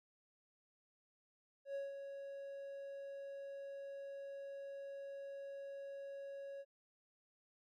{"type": "tone with ADSR envelope", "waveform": "triangle", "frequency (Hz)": 554.4, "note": "C#5", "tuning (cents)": 0, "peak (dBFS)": -37, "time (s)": [1.65, 6.65], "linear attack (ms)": 100, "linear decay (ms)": 170, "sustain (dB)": -7, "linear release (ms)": 46, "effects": []}